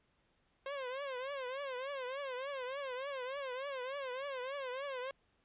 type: tone with vibrato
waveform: sawtooth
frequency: 532 Hz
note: C5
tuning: 29 cents sharp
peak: -35 dBFS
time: 0.66-5.11 s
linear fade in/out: 2 ms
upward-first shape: triangle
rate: 3.4 Hz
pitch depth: 150 cents each way
effects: pink hiss -75 dBFS RMS until 5.44 s + resampled to 8000 Hz